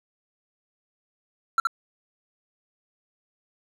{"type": "tone with echo", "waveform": "triangle", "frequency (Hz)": 1354, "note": "E6", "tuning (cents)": 46, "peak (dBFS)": -15, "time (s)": [1.58, 1.6], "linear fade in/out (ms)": 2, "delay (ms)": 71, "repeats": 1, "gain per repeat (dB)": -2, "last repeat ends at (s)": 1.671, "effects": []}